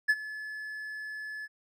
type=tone with ADSR envelope; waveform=triangle; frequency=1720 Hz; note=A6; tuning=40 cents flat; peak=-17 dBFS; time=0.08-1.48 s; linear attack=18 ms; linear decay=47 ms; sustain=-18 dB; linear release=36 ms; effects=none